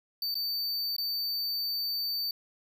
square tone with dropouts, 4580 Hz, D8, 44 cents flat, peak -30 dBFS, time 0.22-2.31 s, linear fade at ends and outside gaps 2 ms, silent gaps 0.343-0.353 / 0.965-0.982 s, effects none

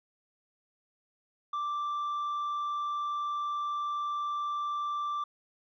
sine tone with tanh clipping, 1174.7 Hz, D6, in tune, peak -31 dBFS, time 1.53-5.24 s, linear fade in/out 5 ms, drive 3 dB, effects none

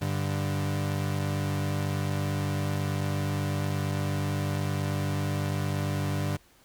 35% pulse tone pair together, 98 / 146.45 Hz, G2 / D3, 0 / -5 cents, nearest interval perfect fifth, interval 695 cents, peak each -28 dBFS, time 0.01-6.37 s, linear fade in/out 10 ms, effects pink hiss -60 dBFS RMS until 6.64 s

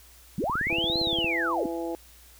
sine linear two-way sweep, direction up then down, 130.81 to 4258 to 233.6 Hz, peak -25 dBFS, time 0.38-1.66 s, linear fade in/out 2 ms, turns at 0.99 s
click train, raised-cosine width 3 ms, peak -22 dBFS, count 15, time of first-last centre 0.44-1.245 s, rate 17.4 Hz
harmonic tone, 167.5 Hz, E3, 28 cents sharp, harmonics 2 / 3 / 4 / 5, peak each -31 / -35 / -37 / -39 dBFS, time 0.7-1.95 s, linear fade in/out 0 ms
effects added 60 Hz sine -54 dBFS peak until 2.39 s + white hiss -54 dBFS RMS until 2.39 s

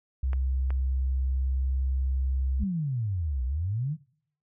sine tone with pitch glide, 65.41 to 65.83 Hz, C2 to C2, 0 to +11 cents, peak -24 dBFS, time 0.23-2.64 s, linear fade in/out 5 ms, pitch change +11 cents, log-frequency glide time 1.27-1.82 s
clicks, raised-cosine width 0.5 ms, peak -25 dBFS, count 2, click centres 0.332 / 0.705 s
sine exponential two-way sweep, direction down then up, 216.6 to 60.2 to 165.7 Hz, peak -26 dBFS, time 2.59-3.97 s, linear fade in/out 50 ms, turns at 3.44 s
effects noise-tail reverb RT60 0.7 s tail -25 dB re dry

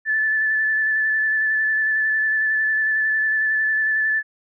sine tone with vibrato, 1746 Hz, A6, 14 cents flat, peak -17 dBFS, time 0.05-4.23 s, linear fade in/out 50 ms, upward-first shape square, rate 11 Hz, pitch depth 14 cents each way, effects none

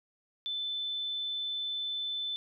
sine tone, 3520 Hz, A7, in tune, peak -32 dBFS, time 0.46-2.36 s, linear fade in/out 0 ms, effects none

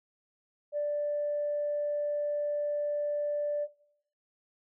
sine tone, 587.3 Hz, D5, in tune, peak -27 dBFS, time 0.72-3.68 s, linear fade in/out 50 ms, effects noise-tail reverb RT60 0.7 s tail -18 dB re dry + tanh soft clip ceiling -23 dBFS

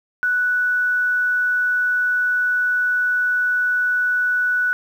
sine tone, 1480 Hz, F#6, in tune, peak -16 dBFS, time 0.23-4.73 s, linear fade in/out 0 ms, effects 8-bit

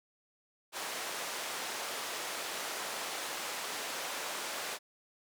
pink band-pass noise, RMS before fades -39 dBFS, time 0.72-4.79 s, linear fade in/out 50 ms, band 550 to 11000 Hz, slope 12 dB/octave, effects none

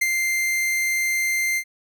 45% pulse tone with ADSR envelope, 2093 Hz, C7, in tune, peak -16 dBFS, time 0.01-1.64 s, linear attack 10 ms, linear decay 34 ms, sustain -4 dB, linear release 70 ms, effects none

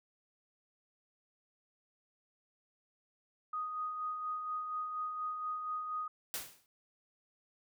sine tone with tremolo, 1244.5 Hz, D#6, in tune, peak -34 dBFS, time 3.53-6.08 s, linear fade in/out 5 ms, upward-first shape sine, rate 4.2 Hz, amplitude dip 40%
white noise with exponential decay, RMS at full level -36 dBFS, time 6.34-6.66 s, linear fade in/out 0 ms, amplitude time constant 69 ms
effects none

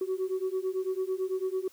sine beating tone pair, 371.4 / 380.4 Hz, F#4 / F#4, +7 / +48 cents, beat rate 9 Hz, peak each -30 dBFS, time 0.01-1.68 s, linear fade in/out 5 ms, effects tanh soft clip ceiling -24 dBFS + white hiss -59 dBFS RMS until 1.72 s

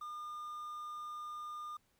triangle tone with quantisation, 1210 Hz, D#6, 49 cents flat, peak -40 dBFS, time 0.01-1.77 s, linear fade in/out 5 ms, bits 11, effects pink hiss -75 dBFS RMS until 1.99 s

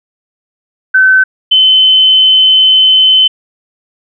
sine tone pair in turn, 1527 / 3054 Hz, G6 / G7, -46 / -46 cents, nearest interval octave, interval 1200 cents, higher second, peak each -3 dBFS, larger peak neither, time 0.94-1.24 / 1.51-3.28 s, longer second, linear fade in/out 10 ms, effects none

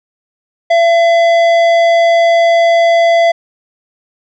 triangle tone with tanh clipping, 675 Hz, E5, 41 cents sharp, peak -8 dBFS, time 0.7-3.32 s, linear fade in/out 10 ms, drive 16 dB, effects none

